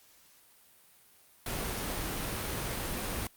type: noise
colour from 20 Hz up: pink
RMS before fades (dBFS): -35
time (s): 1.46-3.27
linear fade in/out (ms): 2
effects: white hiss -61 dBFS RMS until 3.36 s + Opus 48 kbps